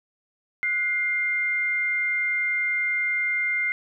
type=tone pair together; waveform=sine; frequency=1469.7 / 2100 Hz; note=F#6 / C7; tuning=-12 / +6 cents; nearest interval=tritone; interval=618 cents; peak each=-32 / -22 dBFS; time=0.63-3.72 s; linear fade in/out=0 ms; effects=none